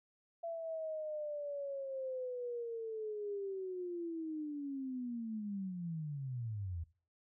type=linear sweep; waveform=sine; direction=down; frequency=674 to 79.3 Hz; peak=-38 dBFS; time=0.43-6.84 s; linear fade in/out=10 ms; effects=noise-tail reverb RT60 0.4 s tail -19 dB re dry